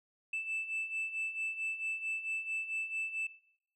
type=beating tone pair; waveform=sine; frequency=2637 / 2641.5 Hz; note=E7 / E7; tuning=0 / +3 cents; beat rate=4.5 Hz; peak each=-40 / -34 dBFS; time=0.33-3.27 s; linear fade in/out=5 ms; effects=noise-tail reverb RT60 0.6 s tail -17 dB re dry + tanh soft clip ceiling -31 dBFS